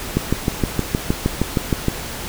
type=click train; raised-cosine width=3 ms; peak=-3 dBFS; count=12; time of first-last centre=0.17-1.883 s; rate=6.42 Hz; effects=pink hiss -29 dBFS RMS until 2.28 s